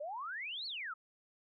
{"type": "exponential two-way sweep", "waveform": "sine", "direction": "up then down", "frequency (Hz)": [557, 4511, 1227], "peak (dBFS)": -39, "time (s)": [0, 0.94], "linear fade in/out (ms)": 10, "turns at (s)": 0.66, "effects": []}